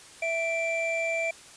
triangle tone pair together, 659.8 / 2349 Hz, E5 / D7, +1 / 0 cents, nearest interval octave + minor seventh, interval 2199 cents, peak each -27 dBFS, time 0.22-1.31 s, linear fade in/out 5 ms, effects white hiss -49 dBFS RMS until 1.56 s + resampled to 22050 Hz

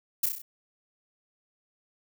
violet noise with echo, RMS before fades -24 dBFS, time 0.23-0.26 s, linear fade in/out 5 ms, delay 32 ms, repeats 5, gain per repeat -4 dB, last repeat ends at 0.42 s, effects none

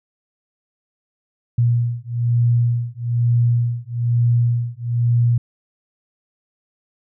sine beating tone pair, 118.6 / 119.7 Hz, A#2 / A#2, +30 / +46 cents, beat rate 1.1 Hz, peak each -18 dBFS, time 1.58-5.38 s, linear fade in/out 5 ms, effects none

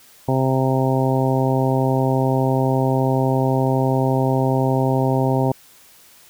harmonic tone, 131.8 Hz, C3, 13 cents sharp, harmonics 1 / 2 / 3 / 4 / 5 / 6 / 7, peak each -19 / -22 / -24 / -25 / -26 / -27 / -27 dBFS, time 0.28-5.52 s, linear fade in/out 5 ms, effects white hiss -49 dBFS RMS until 6.29 s

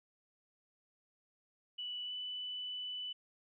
sine tone with pitch glide, 2960 to 2987 Hz, F#7 to F#7, 0 to +16 cents, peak -39 dBFS, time 1.78-3.13 s, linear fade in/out 10 ms, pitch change +16 cents, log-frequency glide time 2.05-2.12 s, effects none

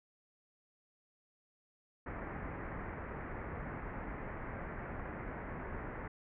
pink low-pass noise, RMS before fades -43 dBFS, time 2.06-6.08 s, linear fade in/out 5 ms, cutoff 2100 Hz, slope 48 dB/octave, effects none

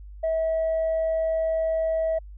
sine tone, 646 Hz, E5, 35 cents flat, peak -20 dBFS, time 0.23-2.19 s, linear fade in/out 10 ms, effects tanh soft clip ceiling -19 dBFS + added 50 Hz sine -39 dBFS peak until 2.37 s

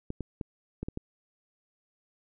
clicks, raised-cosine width 3 ms, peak -21 dBFS, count 6, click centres 0.104 / 0.207 / 0.412 / 0.83 / 0.885 / 0.974 s, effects none

